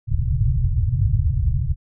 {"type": "low-pass noise", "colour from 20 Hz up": "white", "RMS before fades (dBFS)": -19, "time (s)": [0.07, 1.76], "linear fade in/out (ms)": 50, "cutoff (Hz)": 140, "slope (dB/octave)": 96, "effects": []}